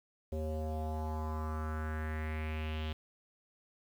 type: tone with low-pass filter sweep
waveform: square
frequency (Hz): 78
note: D#2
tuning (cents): +5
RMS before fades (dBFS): -37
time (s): 0.32-2.93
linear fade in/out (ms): 5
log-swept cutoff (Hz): 500 to 3300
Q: 4
effects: 10-bit